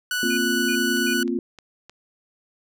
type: tone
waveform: sawtooth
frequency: 1480 Hz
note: F#6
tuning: in tune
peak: -19 dBFS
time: 0.11-1.23 s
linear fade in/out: 2 ms
type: chord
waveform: sine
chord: Bb suspended second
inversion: none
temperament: just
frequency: 233.1 / 262.2 / 349.6 Hz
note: Bb3 / C4 / F4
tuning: 0 / +4 / +2 cents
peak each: -26 dBFS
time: 0.23-1.39 s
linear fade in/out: 2 ms
type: tone bursts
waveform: triangle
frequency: 2446 Hz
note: D#7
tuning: 30 cents flat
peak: -29 dBFS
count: 3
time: 0.3-1.136 s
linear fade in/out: 5 ms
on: 72 ms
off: 310 ms
type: click train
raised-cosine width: 0.2 ms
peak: -26 dBFS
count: 4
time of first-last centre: 0.97-1.896 s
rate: 3.24 Hz
effects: none